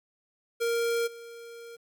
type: tone with level steps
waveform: square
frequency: 466.4 Hz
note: A#4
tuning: 1 cent sharp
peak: -26 / -43 dBFS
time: 0.6-1.77 s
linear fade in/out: 20 ms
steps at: 1.06 s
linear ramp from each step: 20 ms
effects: 11-bit